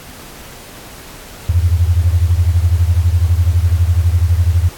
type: beating tone pair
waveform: sine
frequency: 82.41 / 94.41 Hz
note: E2 / F#2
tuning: 0 / +35 cents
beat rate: 12 Hz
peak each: -11 / -14 dBFS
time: 1.49-4.69 s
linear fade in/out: 5 ms
effects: pink hiss -35 dBFS RMS until 4.77 s + AAC 64 kbps